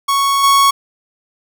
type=tone with level steps; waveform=45% pulse; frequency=1108.7 Hz; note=C#6; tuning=in tune; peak=-12 / -8 dBFS; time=0.08-0.71 s; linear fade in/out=10 ms; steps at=0.43 s; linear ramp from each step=10 ms; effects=none